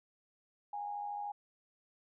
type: tone with amplitude modulation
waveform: sine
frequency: 822 Hz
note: G#5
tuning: 18 cents flat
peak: -35 dBFS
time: 0.73-1.32 s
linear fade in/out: 5 ms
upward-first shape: sine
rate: 93.5 Hz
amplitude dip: 50%
effects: none